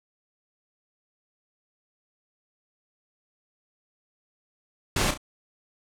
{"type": "noise with echo", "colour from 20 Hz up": "pink", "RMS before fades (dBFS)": -24, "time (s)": [4.96, 5.11], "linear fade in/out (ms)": 5, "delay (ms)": 33, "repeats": 2, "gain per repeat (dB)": -8, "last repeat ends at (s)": 5.176, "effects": ["low-pass 10000 Hz 12 dB/octave"]}